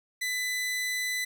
sawtooth tone, 2000 Hz, B6, 21 cents sharp, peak -25 dBFS, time 0.21-1.25 s, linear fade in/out 10 ms, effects none

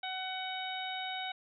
harmonic tone, 750 Hz, F#5, 23 cents sharp, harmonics 1 / 2 / 3 / 4 / 5, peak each -39 / -44 / -43 / -45 / -42 dBFS, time 0.03-1.32 s, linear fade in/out 5 ms, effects none

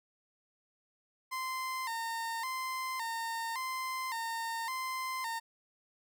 30% pulse tone with vibrato, 974 Hz, B5, 24 cents flat, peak -32 dBFS, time 1.31-5.4 s, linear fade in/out 20 ms, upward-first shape square, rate 0.89 Hz, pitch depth 110 cents each way, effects none

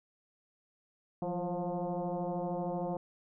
sine tone with frequency modulation, 182.5 Hz, F#3, 24 cents flat, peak -32 dBFS, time 1.22-2.97 s, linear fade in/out 2 ms, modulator 176 Hz, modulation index 3.7, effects none

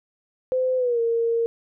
sine tone with pitch glide, 513 to 462.3 Hz, C5 to A#4, -34 to -14 cents, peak -19 dBFS, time 0.52-1.46 s, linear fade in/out 0 ms, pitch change -180 cents, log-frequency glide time 0.77-1 s, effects none

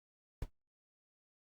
brown noise with exponential decay, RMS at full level -32 dBFS, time 0.42-0.5 s, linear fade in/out 2 ms, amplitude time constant 16 ms, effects Opus 48 kbps

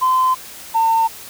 sine tone pair in turn, 1029 / 903.2 Hz, C6 / A5, -29 / +45 cents, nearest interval major second, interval 226 cents, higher first, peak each -11 dBFS, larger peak neither, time 0.01-0.35 / 0.74-1.08 s, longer neither, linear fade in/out 20 ms, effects tanh soft clip ceiling -8 dBFS + white hiss -36 dBFS RMS until 1.29 s

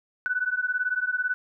sine beating tone pair, 1483 / 1501 Hz, F#6 / F#6, +4 / +24 cents, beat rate 18 Hz, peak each -27 dBFS, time 0.26-1.34 s, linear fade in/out 0 ms, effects none

